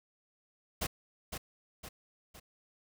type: noise with echo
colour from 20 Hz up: pink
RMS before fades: -34 dBFS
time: 0.81-0.87 s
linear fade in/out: 10 ms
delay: 510 ms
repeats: 3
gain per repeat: -6 dB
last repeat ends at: 2.4 s
effects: none